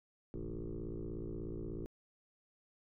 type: tone with frequency modulation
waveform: sine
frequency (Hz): 160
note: D#3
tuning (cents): +49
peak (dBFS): -38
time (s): 0.34-1.86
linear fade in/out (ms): 0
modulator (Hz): 56.6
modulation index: 4.5
effects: tanh soft clip ceiling -35 dBFS